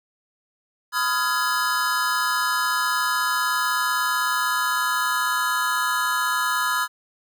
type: chord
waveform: square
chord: F half-diminished seventh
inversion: second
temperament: just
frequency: 1005.8 / 1257.2 / 1396.9 / 1676.3 Hz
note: Cb6 / Eb6 / F6 / Ab6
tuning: +31 / +18 / 0 / +16 cents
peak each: -27 dBFS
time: 0.92-6.88 s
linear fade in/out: 50 ms
effects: none